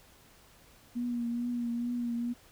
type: tone with vibrato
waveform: sine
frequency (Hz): 239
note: A#3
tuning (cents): +43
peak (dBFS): -30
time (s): 0.95-2.34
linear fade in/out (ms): 20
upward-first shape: triangle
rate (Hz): 2.3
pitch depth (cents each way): 35
effects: pink hiss -59 dBFS RMS until 2.51 s